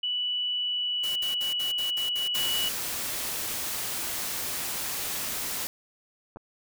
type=tone with pitch glide; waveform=sine; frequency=2960 to 2941 Hz; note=F#7 to F#7; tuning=0 to -11 cents; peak=-26 dBFS; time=0.03-2.69 s; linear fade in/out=5 ms; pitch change=-11 cents; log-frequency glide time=0.55-1.61 s
type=noise bursts; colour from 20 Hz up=white; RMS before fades=-38 dBFS; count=9; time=1.03-2.656 s; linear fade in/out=10 ms; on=130 ms; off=57 ms
type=noise; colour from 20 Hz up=white; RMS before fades=-32 dBFS; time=2.35-5.67 s; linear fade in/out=0 ms
type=clicks; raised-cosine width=1 ms; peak=-28 dBFS; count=2; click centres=6.361 / 6.37 s
effects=none